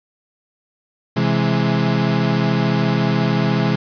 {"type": "chord", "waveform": "35% pulse", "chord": "C augmented", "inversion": "none", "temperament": "equal", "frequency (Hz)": [130.81, 164.81, 207.7], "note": ["C3", "E3", "G#3"], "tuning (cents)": [0, 0, 0], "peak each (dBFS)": -18, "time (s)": [1.16, 3.76], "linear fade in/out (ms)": 10, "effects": ["resampled to 11025 Hz", "7-bit"]}